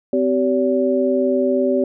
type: tone cluster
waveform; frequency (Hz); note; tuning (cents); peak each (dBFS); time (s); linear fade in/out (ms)
sine; 256.9 / 385.3 / 571; C4 / G4 / D5; -32 / -30 / -49; -19; 0.13-1.84; 2
effects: none